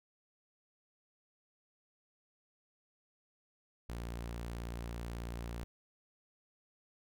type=tone; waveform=sawtooth; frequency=58.3 Hz; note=A#1; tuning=1 cent sharp; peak=-36 dBFS; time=3.89-5.64 s; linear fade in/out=0 ms; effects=none